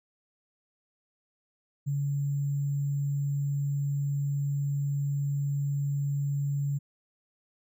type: tone with sample-and-hold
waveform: sine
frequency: 141.8 Hz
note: C#3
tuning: 40 cents sharp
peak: -26 dBFS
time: 1.86-6.79 s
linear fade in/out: 20 ms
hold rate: 7350 Hz
effects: none